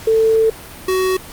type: tone pair in turn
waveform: sine / square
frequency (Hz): 445 / 374.2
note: A4 / F#4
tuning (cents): +20 / +20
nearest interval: minor third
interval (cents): 300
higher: first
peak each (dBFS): -10 / -15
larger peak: first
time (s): 0.07-0.5 / 0.88-1.17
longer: first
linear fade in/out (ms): 5
effects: pink hiss -35 dBFS RMS until 1.32 s + Opus 48 kbps